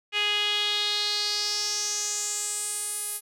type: tone with band-pass filter sweep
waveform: sawtooth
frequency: 415.3 Hz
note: G#4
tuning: in tune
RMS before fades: -28 dBFS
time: 0.12-3.21 s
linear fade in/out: 50 ms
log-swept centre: 2700 to 11000 Hz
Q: 4.6
effects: none